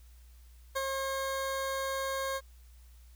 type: tone with ADSR envelope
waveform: 20% pulse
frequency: 538 Hz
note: C5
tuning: 48 cents sharp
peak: -24 dBFS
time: 0.75-2.41 s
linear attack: 16 ms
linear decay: 36 ms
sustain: -3 dB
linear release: 47 ms
effects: added 60 Hz sine -52 dBFS peak until 3.15 s + white hiss -66 dBFS RMS until 3.15 s